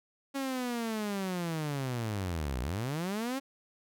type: linear two-way sweep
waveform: sawtooth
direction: down then up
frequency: 277.2 to 58.27 to 277.2 Hz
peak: -28 dBFS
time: 0.34-3.4 s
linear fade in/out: 20 ms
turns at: 2.61 s
effects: none